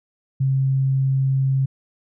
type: tone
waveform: sine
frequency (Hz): 134.2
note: C3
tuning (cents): +44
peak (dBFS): -16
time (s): 0.4-1.66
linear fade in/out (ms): 10
effects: none